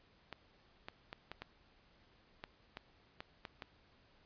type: clicks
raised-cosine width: 0.3 ms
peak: -28 dBFS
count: 10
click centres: 0.327 / 0.885 / 1.129 / 1.316 / 1.42 / 2.439 / 2.771 / 3.205 / 3.452 / 3.622 s
effects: pink hiss -68 dBFS RMS until 4.25 s + resampled to 11025 Hz